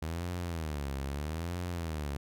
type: tone with vibrato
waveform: sawtooth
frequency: 77.78 Hz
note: D#2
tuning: in tune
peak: -30 dBFS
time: 0.02-2.17 s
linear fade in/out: 5 ms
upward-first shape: sine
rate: 0.78 Hz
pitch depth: 230 cents each way
effects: none